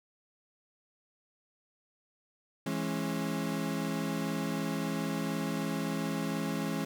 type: chord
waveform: 35% pulse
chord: C# minor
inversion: first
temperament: equal with one note detuned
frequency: 164.81 / 207.7 / 271.6 Hz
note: E3 / G#3 / C#4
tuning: 0 / 0 / -35 cents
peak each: -34 dBFS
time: 2.66-6.85 s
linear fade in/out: 5 ms
effects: none